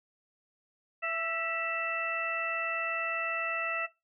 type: harmonic tone with a mistuned harmonic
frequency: 664 Hz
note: E5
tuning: 12 cents sharp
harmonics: 1 / 2 / 3 / 4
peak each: -37 / -35 / -36 / -34 dBFS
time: 1.02-3.87 s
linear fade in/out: 20 ms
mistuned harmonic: 3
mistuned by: -34 cents
effects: noise-tail reverb RT60 0.2 s tail -17 dB re dry